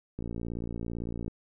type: click train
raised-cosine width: 3 ms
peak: -23 dBFS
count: 64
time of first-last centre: 0.19-1.28 s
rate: 57.8 Hz
effects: none